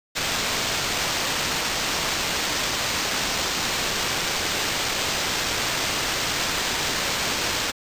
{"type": "noise with sample-and-hold", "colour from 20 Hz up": "white", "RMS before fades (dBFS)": -25, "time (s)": [0.15, 7.72], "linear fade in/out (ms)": 20, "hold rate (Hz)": 11025, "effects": ["resampled to 32000 Hz"]}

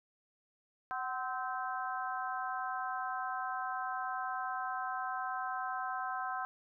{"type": "harmonic tone with a mistuned harmonic", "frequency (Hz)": 259.3, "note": "C4", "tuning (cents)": -15, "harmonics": [3, 4, 5, 6], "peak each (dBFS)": [-39, -40, -41, -42], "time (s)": [0.91, 6.45], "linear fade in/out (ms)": 0, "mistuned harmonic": 3, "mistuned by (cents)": -56, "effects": []}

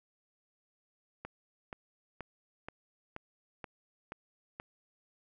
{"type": "click train", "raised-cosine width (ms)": 0.5, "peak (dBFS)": -26, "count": 8, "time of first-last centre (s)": [1.25, 4.599], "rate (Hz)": 2.09, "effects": []}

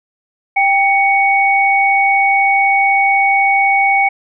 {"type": "tone pair together", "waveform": "sine", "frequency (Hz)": [789, 2232], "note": ["G5", "C#7"], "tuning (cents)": [11, 11], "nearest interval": "octave + tritone", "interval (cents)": 1800, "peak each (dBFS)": -12, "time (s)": [0.56, 4.09], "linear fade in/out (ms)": 10, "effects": []}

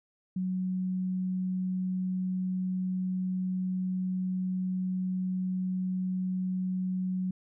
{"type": "tone", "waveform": "sine", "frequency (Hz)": 185, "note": "F#3", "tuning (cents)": 0, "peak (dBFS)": -28, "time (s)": [0.36, 7.31], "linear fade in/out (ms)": 5, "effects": []}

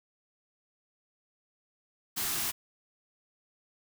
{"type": "band-stop noise", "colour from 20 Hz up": "white", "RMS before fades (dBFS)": -32, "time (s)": [2.16, 2.52], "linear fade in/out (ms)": 20, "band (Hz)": [430, 640], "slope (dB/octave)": 96, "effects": []}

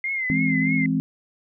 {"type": "tone with vibrato", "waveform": "sine", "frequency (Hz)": 2093, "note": "C7", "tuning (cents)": 0, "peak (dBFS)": -23, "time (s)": [0.04, 0.86], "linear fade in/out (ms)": 2, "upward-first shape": "triangle", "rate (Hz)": 3.2, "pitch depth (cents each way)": 82}
{"type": "chord", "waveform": "sine", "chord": "E augmented", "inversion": "none", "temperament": "equal", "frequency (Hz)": [164.81, 207.7, 261.6], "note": ["E3", "G#3", "B#3"], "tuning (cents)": [0, 0, 0], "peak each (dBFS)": [-24, -26, -22], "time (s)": [0.3, 1], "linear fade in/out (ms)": 0}
{"effects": []}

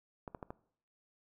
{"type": "clicks", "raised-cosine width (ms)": 1, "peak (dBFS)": -28, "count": 4, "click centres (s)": [0.278, 0.348, 0.428, 0.505], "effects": ["noise-tail reverb RT60 0.6 s tail -20 dB re dry"]}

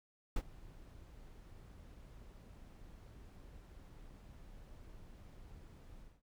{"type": "noise with ADSR envelope", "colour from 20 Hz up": "brown", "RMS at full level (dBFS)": -33, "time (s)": [0.36, 6.22], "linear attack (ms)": 4, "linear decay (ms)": 54, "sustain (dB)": -22, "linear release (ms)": 210, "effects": []}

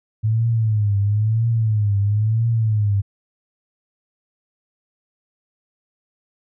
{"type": "tone with vibrato", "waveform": "sine", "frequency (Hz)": 107.7, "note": "A2", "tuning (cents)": -37, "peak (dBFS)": -15, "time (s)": [0.23, 3.02], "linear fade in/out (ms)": 20, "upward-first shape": "triangle", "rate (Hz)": 1, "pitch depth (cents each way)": 140, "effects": []}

